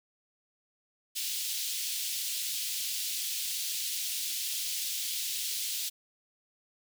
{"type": "high-pass noise", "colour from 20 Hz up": "pink", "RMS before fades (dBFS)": -34, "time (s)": [1.15, 5.9], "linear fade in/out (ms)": 20, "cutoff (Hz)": 3100, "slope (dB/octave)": 24, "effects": []}